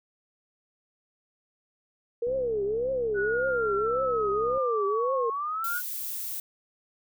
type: tone with vibrato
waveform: sine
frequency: 460 Hz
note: A#4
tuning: 23 cents flat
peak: -25 dBFS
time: 2.22-5.3 s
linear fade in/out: 5 ms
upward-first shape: triangle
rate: 1.8 Hz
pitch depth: 280 cents each way
type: click train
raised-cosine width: 2 ms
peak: -32 dBFS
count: 154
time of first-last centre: 2.27-4.574 s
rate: 66.4 Hz
type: linear two-way sweep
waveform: sine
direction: down then up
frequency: 1480 to 1071 to 1480 Hz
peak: -28 dBFS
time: 3.14-5.82 s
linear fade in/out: 50 ms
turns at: 5.28 s
type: noise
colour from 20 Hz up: violet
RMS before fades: -34 dBFS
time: 5.64-6.4 s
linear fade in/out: 2 ms
effects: none